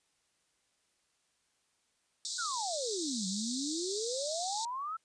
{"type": "band-pass noise", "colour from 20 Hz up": "pink", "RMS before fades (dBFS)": -39, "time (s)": [2.25, 4.65], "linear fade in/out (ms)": 0, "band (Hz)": [3700, 8500], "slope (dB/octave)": 96}
{"type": "exponential two-way sweep", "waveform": "sine", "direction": "down then up", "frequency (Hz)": [1512, 183.7, 1350], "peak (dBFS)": -35, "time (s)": [2.38, 4.97], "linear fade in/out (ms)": 10, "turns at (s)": 3.27}
{"effects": ["white hiss -75 dBFS RMS until 5.04 s", "resampled to 22050 Hz"]}